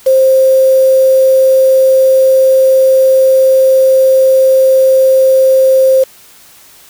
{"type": "tone with quantisation", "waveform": "sine", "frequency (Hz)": 527, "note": "C5", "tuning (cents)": 12, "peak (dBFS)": -4, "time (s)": [0.06, 6.04], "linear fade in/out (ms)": 10, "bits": 4, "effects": ["white hiss -40 dBFS RMS until 6.89 s"]}